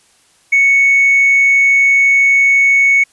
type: tone with tanh clipping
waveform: triangle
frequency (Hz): 2217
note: C#7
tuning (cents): 0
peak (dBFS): -7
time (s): 0.52-3.04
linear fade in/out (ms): 10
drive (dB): 5
effects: white hiss -52 dBFS RMS until 3.12 s + resampled to 24000 Hz